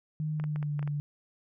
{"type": "tone with pitch glide", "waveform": "sine", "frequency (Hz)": [153.9, 146.27], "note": ["D#3", "D3"], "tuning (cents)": [-19, -7], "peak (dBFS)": -29, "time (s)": [0.2, 1], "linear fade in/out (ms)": 0, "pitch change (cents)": -88, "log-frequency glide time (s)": [0.31, 0.77]}
{"type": "clicks", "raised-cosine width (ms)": 0.5, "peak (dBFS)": -28, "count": 7, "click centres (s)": [0.399, 0.44, 0.56, 0.628, 0.793, 0.828, 0.876]}
{"effects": []}